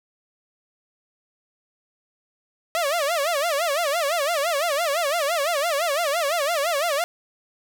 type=tone with vibrato; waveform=sawtooth; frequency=622.3 Hz; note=D#5; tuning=in tune; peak=-17 dBFS; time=2.75-7.04 s; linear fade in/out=0 ms; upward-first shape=sine; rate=5.9 Hz; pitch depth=210 cents each way; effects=none